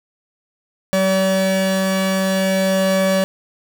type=tone pair together; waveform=45% pulse; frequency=190.6 / 572.3 Hz; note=G3 / D5; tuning=-48 / -45 cents; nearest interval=octave + perfect fifth; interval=1903 cents; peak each=-18 dBFS; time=0.93-3.24 s; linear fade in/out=0 ms; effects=none